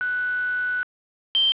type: tone pair in turn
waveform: sine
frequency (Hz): 1485 / 3136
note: F#6 / G7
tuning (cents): +6 / 0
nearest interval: octave + minor second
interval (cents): 1294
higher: second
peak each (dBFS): -22 / -16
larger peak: second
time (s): 0.01-0.83 / 1.35-1.52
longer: first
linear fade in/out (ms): 0
effects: resampled to 8000 Hz + 7-bit